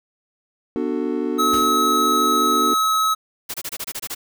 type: chord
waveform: triangle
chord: B minor seventh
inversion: none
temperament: just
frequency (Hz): 246.9 / 296.3 / 370.4 / 444.5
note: B3 / D4 / F#4 / A4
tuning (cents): 0 / +15 / +2 / +18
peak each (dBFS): -24 / -23 / -24 / -26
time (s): 0.76-2.74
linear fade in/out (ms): 0
type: tone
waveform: square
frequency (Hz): 1285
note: E6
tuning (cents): -45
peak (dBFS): -17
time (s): 1.38-3.15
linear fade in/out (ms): 20
type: noise with exponential decay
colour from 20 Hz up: pink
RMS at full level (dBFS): -30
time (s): 1.53-1.89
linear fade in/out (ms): 5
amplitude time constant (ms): 78
type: noise bursts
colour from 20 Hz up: white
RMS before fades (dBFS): -28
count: 9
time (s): 3.49-4.149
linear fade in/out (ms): 10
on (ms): 51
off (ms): 25
effects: none